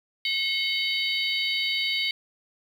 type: harmonic tone with a mistuned harmonic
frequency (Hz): 760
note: F#5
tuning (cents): +46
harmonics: 3 / 4 / 5 / 6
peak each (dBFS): -28 / -29 / -30 / -31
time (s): 0.25-2.11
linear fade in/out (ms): 2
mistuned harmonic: 3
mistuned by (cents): -83
effects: 8-bit